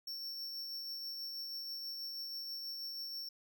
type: tone with tremolo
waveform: square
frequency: 5450 Hz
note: F8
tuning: 43 cents flat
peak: -40 dBFS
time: 0.07-3.29 s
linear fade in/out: 5 ms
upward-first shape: triangle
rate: 6.2 Hz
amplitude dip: 30%
effects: none